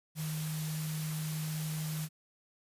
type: tone in noise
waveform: sine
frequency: 155.56 Hz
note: D#3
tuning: in tune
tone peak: -34 dBFS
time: 0.15-2.09 s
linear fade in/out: 50 ms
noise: white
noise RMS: -43 dBFS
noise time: 0.15-2.09 s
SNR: +6 dB
effects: resampled to 32000 Hz